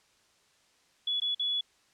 sine tone with dropouts, 3402 Hz, G#7, 41 cents sharp, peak -27 dBFS, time 1.07-1.61 s, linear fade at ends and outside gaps 5 ms, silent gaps 1.201-1.218 / 1.348-1.395 s, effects white hiss -66 dBFS RMS until 1.93 s + low-pass 7000 Hz 12 dB/octave

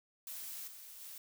blue noise with level steps, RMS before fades -45 / -52 / -49 dBFS, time 0.27-1.18 s, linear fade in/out 2 ms, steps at 0.67 / 1 s, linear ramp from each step 10 ms, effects none

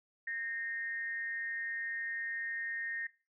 sine tone with amplitude modulation, 1844 Hz, A#6, 19 cents flat, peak -33 dBFS, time 0.27-3.07 s, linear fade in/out 5 ms, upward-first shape sine, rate 230 Hz, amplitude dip 55%, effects noise-tail reverb RT60 0.3 s tail -18 dB re dry

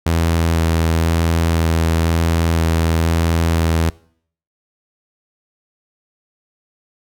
sawtooth tone with vibrato, 82.41 Hz, E2, in tune, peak -10 dBFS, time 0.06-3.9 s, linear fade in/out 5 ms, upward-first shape square, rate 1 Hz, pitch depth 10 cents each way, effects noise-tail reverb RT60 0.6 s tail -23 dB re dry

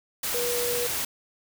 sine tone in noise, 483.4 Hz, B4, 37 cents flat, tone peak -27 dBFS, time 0.34-0.87 s, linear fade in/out 5 ms, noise white, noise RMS -29 dBFS, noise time 0.23-1.05 s, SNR -1 dB, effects none

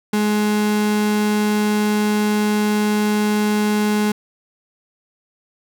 35% pulse tone, 210.2 Hz, G#3, 21 cents sharp, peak -14 dBFS, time 0.13-4.12 s, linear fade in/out 5 ms, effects none

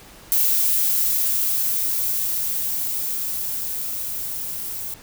violet noise with level ramp, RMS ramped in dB -18 to -30 dBFS, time 0.32-4.94 s, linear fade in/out 0 ms, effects pink hiss -45 dBFS RMS until 5.02 s

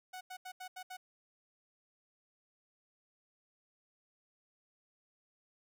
sawtooth tone bursts at uneven times, 740 Hz, F#5, in tune, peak -40 dBFS, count 6, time 0.13-0.21 / 0.3-0.37 / 0.45-0.52 / 0.6-0.68 / 0.76-0.83 / 0.9-0.97 s, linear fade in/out 10 ms, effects none

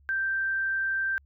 sine tone, 1568 Hz, G6, in tune, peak -25 dBFS, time 0.09-1.18 s, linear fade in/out 0 ms, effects added 70 Hz sine -56 dBFS peak until 1.25 s

